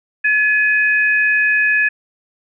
sine tone pair together, 1706 / 2508 Hz, G#6 / D#7, +46 / +13 cents, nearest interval perfect fifth, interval 667 cents, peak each -13 / -17 dBFS, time 0.24-1.89 s, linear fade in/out 10 ms, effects none

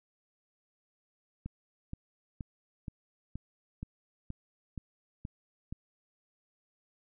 click train, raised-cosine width 5 ms, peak -26 dBFS, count 10, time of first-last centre 1.46-5.725 s, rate 2.11 Hz, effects none

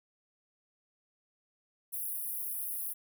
pink high-pass noise, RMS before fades -37 dBFS, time 1.92-2.94 s, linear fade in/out 20 ms, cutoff 10000 Hz, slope 96 dB/octave, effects none

